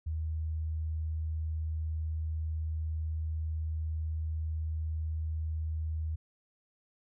sine tone, 79 Hz, D#2, 27 cents sharp, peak -31 dBFS, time 0.06-6.16 s, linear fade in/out 10 ms, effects none

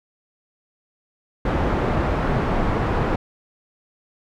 pink low-pass noise, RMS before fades -21 dBFS, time 1.45-3.16 s, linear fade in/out 5 ms, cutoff 1300 Hz, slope 12 dB/octave, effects none

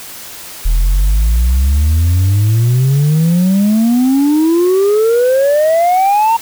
sine exponential sweep, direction up, 39 to 928 Hz, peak -5 dBFS, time 0.65-6.37 s, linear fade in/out 10 ms, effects tanh soft clip ceiling -7 dBFS + white hiss -30 dBFS RMS until 6.41 s

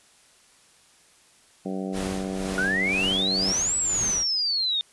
harmonic tone, 95.3 Hz, G2, 48 cents flat, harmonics 2 / 3 / 4 / 5 / 6 / 7 / 8, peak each -30 / -34 / -36 / -38 / -40 / -41 / -42 dBFS, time 1.65-3.53 s, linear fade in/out 10 ms
pink noise with tremolo, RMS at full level -33 dBFS, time 1.92-4.26 s, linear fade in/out 50 ms, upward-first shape sine, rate 2 Hz, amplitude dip 65%
sine exponential two-way sweep, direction up then down, 1433 to 7930 to 3615 Hz, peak -22 dBFS, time 2.58-4.81 s, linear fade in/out 0 ms, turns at 3.76 s
effects white hiss -57 dBFS RMS until 4.92 s + resampled to 24000 Hz

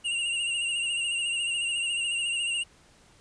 square tone with vibrato, 2800 Hz, F7, 4 cents sharp, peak -27 dBFS, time 0.04-2.64 s, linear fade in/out 20 ms, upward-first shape sine, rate 14 Hz, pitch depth 48 cents each way, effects pink hiss -58 dBFS RMS until 3.2 s + resampled to 22050 Hz

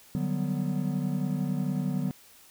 triangle chord, G major seventh, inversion second, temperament equal with one note detuned, 149.31 / 185 / 196 / 246.9 Hz, D3 / F#3 / G3 / B3, +29 / 0 / 0 / 0 cents, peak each -29 / -29 / -33 / -31 dBFS, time 0.15-2.11 s, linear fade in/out 0 ms, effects white hiss -55 dBFS RMS until 2.5 s

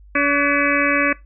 harmonic tone with a mistuned harmonic, 285.6 Hz, D4, 48 cents flat, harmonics 1 / 2 / 4 / 5 / 6 / 7 / 8 / 9, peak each -21 / -23 / -23 / -24 / -21 / -24 / -22 / -27 dBFS, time 0.15-1.13 s, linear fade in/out 5 ms, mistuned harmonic 5, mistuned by +82 cents, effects noise-tail reverb RT60 0.2 s tail -20 dB re dry + added 50 Hz sine -42 dBFS peak until 1.25 s

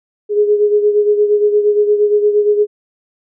sine beating tone pair, 415.3 / 423.9 Hz, G#4 / G#4, 0 / +35 cents, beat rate 8.6 Hz, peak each -10 / -17 dBFS, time 0.29-2.67 s, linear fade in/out 50 ms, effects none

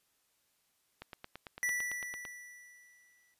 click train, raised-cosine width 0.3 ms, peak -28 dBFS, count 12, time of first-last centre 1.02-2.252 s, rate 8.93 Hz
square tone with exponential decay, 1963 Hz, B6, 11 cents flat, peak -30 dBFS, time 1.63-3.34 s, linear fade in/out 0 ms, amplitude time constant 370 ms
effects white hiss -75 dBFS RMS until 3.39 s + resampled to 32000 Hz

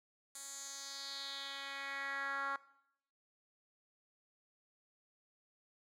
10% pulse tone with band-pass filter sweep, 276.3 Hz, C#4, 6 cents flat, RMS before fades -43 dBFS, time 0.35-2.56 s, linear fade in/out 2 ms, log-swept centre 8500 to 1300 Hz, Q 2.9, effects noise-tail reverb RT60 0.7 s tail -18 dB re dry

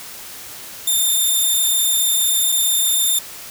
5% pulse tone pair in turn, 3607 / 3607 Hz, A7 / A7, +42 / +42 cents, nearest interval unison, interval 0 cents, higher neither, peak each -7 dBFS, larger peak neither, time 0.87-2.52 / 2.52-3.19 s, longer first, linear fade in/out 5 ms, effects white hiss -35 dBFS RMS until 3.5 s

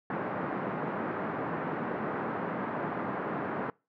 pink band-pass noise, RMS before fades -34 dBFS, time 0.1-3.7 s, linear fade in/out 2 ms, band 160 to 1600 Hz, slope 24 dB/octave, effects noise-tail reverb RT60 0.3 s tail -25 dB re dry

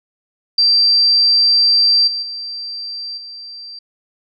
sine tone with level steps, 4699 Hz, D8, in tune, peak -9 / -19 / -24 / -30 dBFS, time 0.58-3.79 s, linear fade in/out 5 ms, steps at 2.07 / 2.22 / 3.17 s, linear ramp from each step 10 ms, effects none

